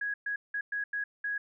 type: tone bursts at uneven times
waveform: sine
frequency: 1661.2 Hz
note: G#6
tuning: in tune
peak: -30 dBFS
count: 6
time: 0.01-0.14 / 0.26-0.36 / 0.54-0.61 / 0.72-0.84 / 0.93-1.04 / 1.24-1.38 s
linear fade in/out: 5 ms
effects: none